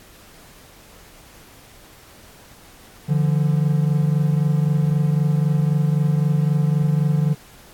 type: tone pair together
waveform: triangle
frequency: 146.83 / 170.68 Hz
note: D3 / F3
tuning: 0 / -39 cents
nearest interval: minor third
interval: 261 cents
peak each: -15 / -19 dBFS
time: 3.08-7.35 s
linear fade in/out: 20 ms
effects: pink hiss -47 dBFS RMS until 7.73 s + AAC 64 kbps